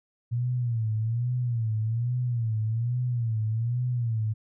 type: tone with vibrato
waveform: sine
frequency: 116.54 Hz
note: A#2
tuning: in tune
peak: -24 dBFS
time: 0.31-4.34 s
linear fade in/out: 20 ms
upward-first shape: sine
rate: 1.2 Hz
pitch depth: 120 cents each way
effects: none